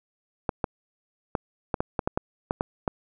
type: clicks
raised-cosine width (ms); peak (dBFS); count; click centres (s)
1; -10; 11; 0.492 / 0.642 / 1.352 / 1.742 / 1.805 / 1.992 / 2.075 / 2.175 / 2.509 / 2.609 / 2.878
effects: none